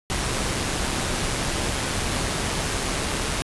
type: noise with amplitude modulation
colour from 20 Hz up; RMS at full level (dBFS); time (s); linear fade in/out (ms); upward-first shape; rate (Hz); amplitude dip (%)
pink; -24; 0.1-3.42; 0; sine; 135; 30
effects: resampled to 24000 Hz